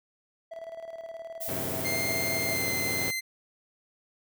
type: tone with tremolo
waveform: triangle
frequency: 659.3 Hz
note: E5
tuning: in tune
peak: -34 dBFS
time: 0.51-2.57 s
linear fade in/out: 10 ms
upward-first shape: square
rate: 19 Hz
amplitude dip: 60%
type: noise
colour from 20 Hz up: violet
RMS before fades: -35 dBFS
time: 1.4-3.12 s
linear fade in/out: 20 ms
type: chord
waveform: 10% pulse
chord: F# diminished seventh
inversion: none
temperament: equal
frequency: 92.5 / 110 / 130.81 / 155.56 Hz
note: F#2 / A2 / C3 / Eb3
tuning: 0 / 0 / 0 / 0 cents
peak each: -29 / -33 / -29 / -33 dBFS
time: 1.48-3.11 s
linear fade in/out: 5 ms
type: tone with pitch glide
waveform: sawtooth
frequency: 2106 to 2072 Hz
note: C7 to C7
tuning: +11 to -17 cents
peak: -26 dBFS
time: 1.84-3.21 s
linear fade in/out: 20 ms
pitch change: -28 cents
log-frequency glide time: 2.44-2.7 s
effects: none